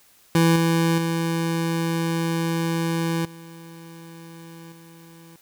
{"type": "tone with level steps", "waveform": "25% pulse", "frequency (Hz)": 165.8, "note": "E3", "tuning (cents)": 10, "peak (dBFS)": [-11, -14, -18, -36, -41], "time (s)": [0.35, 5.36], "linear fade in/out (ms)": 2, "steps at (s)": [0.56, 0.98, 3.25, 4.72], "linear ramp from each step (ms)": 2, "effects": ["white hiss -56 dBFS RMS until 5.41 s"]}